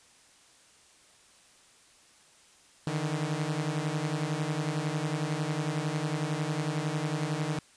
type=beating tone pair; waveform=sawtooth; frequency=147.7 / 158.7 Hz; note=D3 / D#3; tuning=+10 / +35 cents; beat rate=11 Hz; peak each=-28 dBFS; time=2.87-7.59 s; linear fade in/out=2 ms; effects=white hiss -59 dBFS RMS until 7.76 s + resampled to 22050 Hz